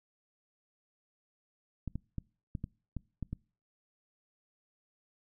clicks, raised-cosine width 5 ms, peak -24 dBFS, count 8, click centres 1.877 / 1.956 / 2.183 / 2.552 / 2.641 / 2.967 / 3.227 / 3.33 s, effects noise-tail reverb RT60 0.4 s tail -25 dB re dry

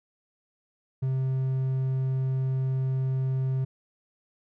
triangle tone, 131.7 Hz, C3, 12 cents sharp, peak -22 dBFS, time 1.02-3.65 s, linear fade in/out 10 ms, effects none

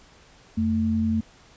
sine tone pair together, 88.2 / 222.3 Hz, F2 / A3, +18 / +18 cents, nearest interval octave + major third, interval 1600 cents, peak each -27 / -21 dBFS, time 0.57-1.21 s, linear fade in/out 10 ms, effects pink hiss -53 dBFS RMS until 1.56 s + resampled to 16000 Hz

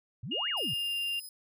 sine exponential two-way sweep, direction up then down, 99.2 to 2349 to 102.5 Hz, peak -36 dBFS, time 0.23-0.74 s, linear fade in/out 5 ms, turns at 0.49 s
sine tone with pitch glide, 2843 to 2797 Hz, F7 to F7, +30 to +2 cents, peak -30 dBFS, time 0.31-1.2 s, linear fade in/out 10 ms, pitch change -28 cents, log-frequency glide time 0.52-0.96 s
10% pulse tone with tremolo, 5040 Hz, D#8, 21 cents sharp, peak -36 dBFS, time 0.57-1.29 s, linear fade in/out 2 ms, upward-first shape sine, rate 18 Hz, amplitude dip 30%
effects none

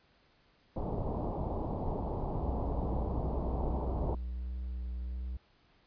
pink low-pass noise, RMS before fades -35 dBFS, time 0.76-4.15 s, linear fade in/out 5 ms, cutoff 960 Hz, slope 48 dB/octave
triangle tone with vibrato, 61.8 Hz, B1, 2 cents sharp, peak -33 dBFS, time 2.42-5.37 s, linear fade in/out 5 ms, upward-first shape triangle, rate 1.5 Hz, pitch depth 24 cents each way
effects pink hiss -67 dBFS RMS until 5.86 s + resampled to 11025 Hz

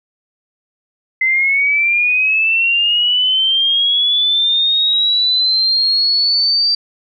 sine linear sweep, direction up, 2048 to 4680 Hz, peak -11 dBFS, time 1.21-6.75 s, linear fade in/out 5 ms, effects none

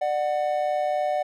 triangle tone pair together, 596.2 / 740 Hz, D5 / F#5, +26 / 0 cents, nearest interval major third, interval 374 cents, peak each -23 dBFS, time 0.01-1.23 s, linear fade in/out 10 ms, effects none

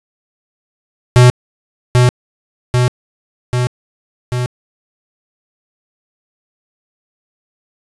square tone with echo, 124.1 Hz, B2, 9 cents sharp, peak -4 dBFS, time 1.16-1.3 s, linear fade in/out 0 ms, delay 790 ms, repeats 4, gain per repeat -3 dB, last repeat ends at 4.46 s, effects resampled to 24000 Hz + 7-bit

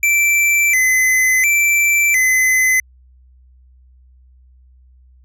square tone with vibrato, 2181 Hz, C#7, 29 cents flat, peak -12 dBFS, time 0.03-2.8 s, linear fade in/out 2 ms, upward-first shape square, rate 0.71 Hz, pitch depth 120 cents each way, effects added 63 Hz sine -45 dBFS peak until 5.24 s

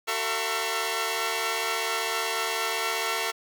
10% pulse tone cluster, 375.2 / 450.1 / 673 / 968 / 1089 Hz, F#4 / A4 / E5 / B5 / C#6, +24 / +39 / +36 / -35 / -31 cents, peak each -28 / -22 / -23 / -29 / -25 dBFS, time 0.07-3.32 s, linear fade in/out 20 ms, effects none

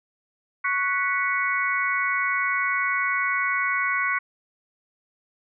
harmonic tone with a mistuned harmonic, 370 Hz, F#4, in tune, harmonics 3 / 4 / 5 / 6, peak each -27 / -27 / -27 / -27 dBFS, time 0.64-4.19 s, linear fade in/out 10 ms, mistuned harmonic 5, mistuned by +100 cents, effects none

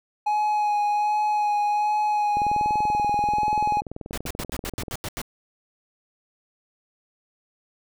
triangle tone with vibrato, 837 Hz, G#5, 13 cents sharp, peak -18 dBFS, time 0.26-3.81 s, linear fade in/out 10 ms, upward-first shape sine, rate 1.3 Hz, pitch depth 16 cents each way
click train, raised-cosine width 2 ms, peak -20 dBFS, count 53, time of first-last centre 2.37-4.882 s, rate 20.7 Hz
pink noise bursts, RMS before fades -31 dBFS, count 9, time 4.13-5.216 s, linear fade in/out 0 ms, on 46 ms, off 84 ms
effects none

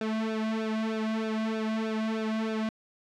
sawtooth tone with flanger, 220 Hz, A3, in tune, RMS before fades -30 dBFS, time 0.01-2.69 s, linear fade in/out 2 ms, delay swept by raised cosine 0.96 to 2.36 ms, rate 3.2 Hz, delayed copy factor -1, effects low-pass 4000 Hz 12 dB/octave + 11-bit

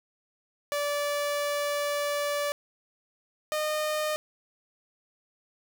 sawtooth tone pair in turn, 580 / 611.8 Hz, D5 / D#5, -22 / -29 cents, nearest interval minor second, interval 93 cents, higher second, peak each -23 dBFS, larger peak neither, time 0.72-2.52 / 3.52-4.16 s, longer first, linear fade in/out 0 ms, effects 9-bit

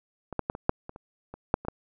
clicks, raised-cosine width 1 ms, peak -22 / -12 / -13 / -22 / -6 / -24 / -29 / -26 / -6 / -26 / -13 dBFS, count 11, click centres 0.327 / 0.393 / 0.499 / 0.551 / 0.694 / 0.894 / 0.961 / 1.34 / 1.541 / 1.65 / 1.684 s, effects none

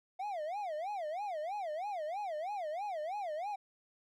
triangle tone with vibrato, 710 Hz, F5, 28 cents sharp, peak -34 dBFS, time 0.19-3.56 s, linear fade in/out 10 ms, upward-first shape sine, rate 3.1 Hz, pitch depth 290 cents each way, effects none

